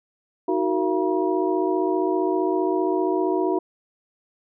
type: tone cluster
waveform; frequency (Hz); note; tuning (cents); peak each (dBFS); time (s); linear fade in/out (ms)
sine; 317.1 / 372.3 / 463 / 680 / 958; D#4 / F#4 / A#4 / F5 / A#5; +33 / +11 / -12 / -46 / +47; -25 / -22 / -31 / -29 / -29; 0.48-3.59; 5
effects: none